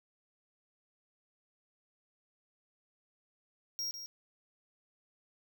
square tone with echo, 5600 Hz, F8, 4 cents sharp, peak -35 dBFS, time 3.79-3.91 s, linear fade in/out 0 ms, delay 150 ms, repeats 1, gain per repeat -8 dB, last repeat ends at 4.06 s, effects none

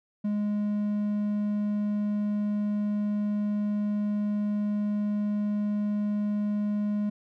triangle tone, 207.7 Hz, G#3, in tune, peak -23 dBFS, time 0.24-7.1 s, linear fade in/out 10 ms, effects none

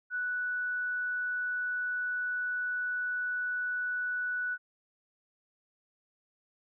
sine tone, 1480 Hz, F#6, in tune, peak -30 dBFS, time 0.1-4.58 s, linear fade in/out 50 ms, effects none

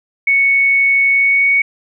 sine tone with pitch glide, 2217 to 2231 Hz, C#7 to C#7, 0 to +11 cents, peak -9 dBFS, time 0.27-1.62 s, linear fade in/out 5 ms, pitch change +11 cents, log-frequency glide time 1.11-1.49 s, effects none

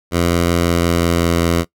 10% pulse tone with pitch glide, 86 to 84.82 Hz, F2 to E2, -26 to +50 cents, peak -5 dBFS, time 0.11-1.65 s, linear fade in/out 50 ms, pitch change -24 cents, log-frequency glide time 0.46-1.37 s, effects noise-tail reverb RT60 0.1 s tail -20 dB re dry

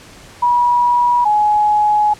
sine tone pair in turn, 968 / 840.6 Hz, B5 / G#5, -35 / +21 cents, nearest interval major second, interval 244 cents, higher first, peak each -10 dBFS, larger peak neither, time 0.42-1.25 / 1.25-2.14 s, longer second, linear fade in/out 10 ms, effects pink hiss -40 dBFS RMS until 2.19 s + low-pass 9000 Hz 12 dB/octave

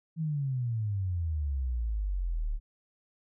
sine exponential sweep, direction down, 165.2 to 35 Hz, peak -28 dBFS, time 0.16-2.6 s, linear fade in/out 50 ms, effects none

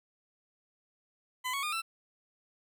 20% pulse tone with pitch steps, 1012 / 1110 / 1217.5 / 1335.3 Hz, B5 / C#6 / D#6 / E6, +42 / +2 / -38 / +22 cents, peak -27 dBFS, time 1.44-1.82 s, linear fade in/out 20 ms, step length 95 ms, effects none

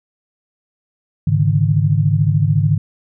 sine chord, Ab suspended fourth, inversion none, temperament equal with one note detuned, 103.83 / 141.83 / 155.56 Hz, Ab2 / Db3 / Eb3, 0 / +40 / 0 cents, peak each -16 dBFS, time 1.27-2.78 s, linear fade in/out 5 ms, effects none

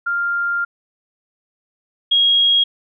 sine tone pair in turn, 1396.9 / 3283 Hz, F6 / G#7, 0 / -21 cents, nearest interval octave + minor third, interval 1479 cents, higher second, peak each -17 / -11 dBFS, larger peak second, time 0.06-0.65 / 2.11-2.64 s, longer first, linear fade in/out 10 ms, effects none

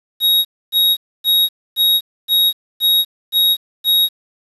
square tone bursts, 3780 Hz, A#7, 23 cents sharp, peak -11 dBFS, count 8, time 0.2-4.09 s, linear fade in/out 50 ms, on 250 ms, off 270 ms, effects resampled to 32000 Hz + 7-bit

